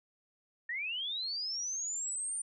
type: linear sweep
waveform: sine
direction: up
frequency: 1800 to 9180 Hz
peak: -34 dBFS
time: 0.69-2.42 s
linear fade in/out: 5 ms
effects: none